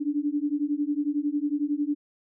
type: beating tone pair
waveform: sine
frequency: 286.9 / 297.9 Hz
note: D4 / D4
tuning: -40 / +25 cents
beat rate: 11 Hz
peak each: -27 dBFS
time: 0-1.95 s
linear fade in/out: 20 ms
effects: none